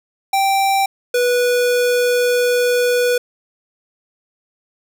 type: tone pair in turn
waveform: square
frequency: 782 / 489.9 Hz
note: G5 / B4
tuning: -4 / -14 cents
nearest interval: minor sixth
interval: 810 cents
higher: first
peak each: -14 dBFS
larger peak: neither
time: 0.33-0.86 / 1.14-3.18 s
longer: second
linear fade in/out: 5 ms
effects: none